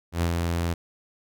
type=tone with ADSR envelope; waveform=sawtooth; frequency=85 Hz; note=F2; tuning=46 cents flat; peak=-17 dBFS; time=0.12-0.74 s; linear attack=99 ms; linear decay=88 ms; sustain=-3 dB; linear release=7 ms; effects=none